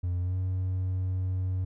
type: tone with pitch glide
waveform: triangle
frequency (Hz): 89 to 92.99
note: F2 to F#2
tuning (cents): +33 to +9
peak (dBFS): -24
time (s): 0.03-1.65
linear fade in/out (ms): 10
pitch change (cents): +76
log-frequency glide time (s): 0.19-0.36
effects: tanh soft clip ceiling -20 dBFS